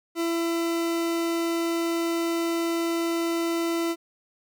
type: tone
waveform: 40% pulse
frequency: 335.1 Hz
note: E4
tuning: 29 cents sharp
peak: -23 dBFS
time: 0.15-3.96 s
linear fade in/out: 50 ms
effects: none